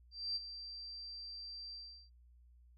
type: tone with ADSR envelope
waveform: sine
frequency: 4699 Hz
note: D8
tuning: in tune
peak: -34 dBFS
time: 0.11-2.1 s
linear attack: 250 ms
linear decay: 25 ms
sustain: -11 dB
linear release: 370 ms
effects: added 60 Hz sine -60 dBFS peak until 2.77 s